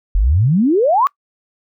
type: exponential sweep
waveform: sine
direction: up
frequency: 41.2 to 1174.7 Hz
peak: -10 dBFS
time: 0.15-1.07 s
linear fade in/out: 0 ms
effects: noise-tail reverb RT60 0.1 s tail -24 dB re dry